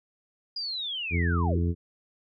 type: linear sweep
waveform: sine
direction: down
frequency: 4919 to 261.6 Hz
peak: -30 dBFS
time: 0.56-1.59 s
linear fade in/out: 5 ms
type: harmonic tone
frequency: 85.9 Hz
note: F2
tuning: 28 cents flat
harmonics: 1 / 2 / 3 / 4 / 5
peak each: -24 / -30 / -34 / -36 / -38 dBFS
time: 1.1-1.75 s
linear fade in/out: 50 ms
effects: none